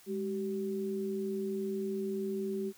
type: tone pair together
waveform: sine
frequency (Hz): 205.6 / 384.2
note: G#3 / G4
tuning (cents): -17 / -35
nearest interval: major seventh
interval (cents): 1082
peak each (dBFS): -36 / -34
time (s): 0.06-2.73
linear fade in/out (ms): 50
effects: white hiss -59 dBFS RMS until 2.77 s